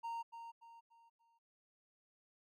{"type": "tone with echo", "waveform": "triangle", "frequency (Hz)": 925, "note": "A#5", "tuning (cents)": -14, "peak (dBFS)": -38, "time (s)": [0.03, 0.23], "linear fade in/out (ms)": 20, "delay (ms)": 290, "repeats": 4, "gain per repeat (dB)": -8, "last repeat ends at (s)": 1.39, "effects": []}